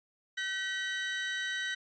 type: tone pair together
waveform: 30% pulse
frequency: 1528.1 / 1920 Hz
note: G6 / B6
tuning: -45 / -49 cents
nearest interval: major third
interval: 396 cents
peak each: -33 / -32 dBFS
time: 0.37-1.75 s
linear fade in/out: 10 ms
effects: resampled to 16000 Hz